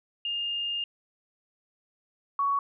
sine tone pair in turn, 2821 / 1119.5 Hz, F7 / C#6, +17 / +17 cents, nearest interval octave + major third, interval 1600 cents, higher first, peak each -28 / -23 dBFS, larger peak second, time 0.25-0.84 / 2.39-2.59 s, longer first, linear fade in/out 2 ms, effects none

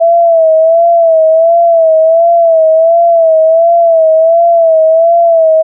sine tone with vibrato, 659 Hz, E5, 1 cent flat, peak -3 dBFS, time 0-5.63 s, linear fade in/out 20 ms, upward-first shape sine, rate 1.4 Hz, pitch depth 61 cents each way, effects none

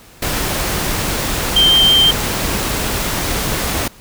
sine tone in noise, 3147 Hz, G7, 6 cents sharp, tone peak -8 dBFS, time 1.56-2.11 s, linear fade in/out 5 ms, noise pink, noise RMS -19 dBFS, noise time 0.22-3.88 s, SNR +8 dB, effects pink hiss -43 dBFS RMS until 4 s

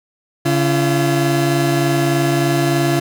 30% pulse tone pair together, 140.66 / 340 Hz, C#3 / F4, +26 / -46 cents, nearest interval octave + minor third, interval 1528 cents, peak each -14 dBFS, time 0.45-3 s, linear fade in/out 10 ms, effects none

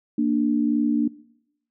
sine tone pair together, 232 / 294.9 Hz, A#3 / D4, -8 / +7 cents, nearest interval major third, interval 415 cents, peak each -21 dBFS, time 0.18-1.08 s, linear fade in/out 5 ms, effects noise-tail reverb RT60 0.8 s tail -21 dB re dry

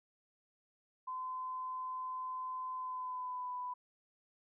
sine tone with pitch glide, 1024 to 994.8 Hz, C6 to B5, -38 to +12 cents, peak -38 dBFS, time 1.07-3.74 s, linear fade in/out 10 ms, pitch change -50 cents, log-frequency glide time 2.75-3.54 s, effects none

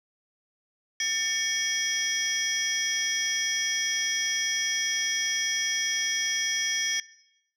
sine tone cluster, 1795 / 2235 / 3268 / 5180 / 5770 Hz, A6 / C#7 / G#7 / E8 / F#8, +34 / +14 / -29 / -31 / -44 cents, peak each -31 / -32 / -31 / -32 / -28 dBFS, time 1-7 s, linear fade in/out 2 ms, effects noise-tail reverb RT60 0.8 s tail -19 dB re dry + tanh soft clip ceiling -19 dBFS

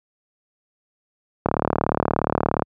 click train, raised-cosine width 1 ms, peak -4 dBFS, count 44, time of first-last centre 1.46-2.622 s, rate 37 Hz, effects high-pass 80 Hz 12 dB/octave

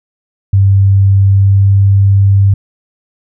sine tone with pitch glide, 98 to 98.74 Hz, G2 to G2, 0 to +13 cents, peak -4 dBFS, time 0.53-2.54 s, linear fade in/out 5 ms, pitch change +13 cents, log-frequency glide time 1.27-1.73 s, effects none

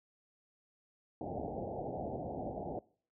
white low-pass noise, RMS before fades -40 dBFS, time 1.21-2.79 s, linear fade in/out 2 ms, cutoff 810 Hz, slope 96 dB/octave, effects noise-tail reverb RT60 0.5 s tail -23 dB re dry + high-pass 60 Hz 12 dB/octave

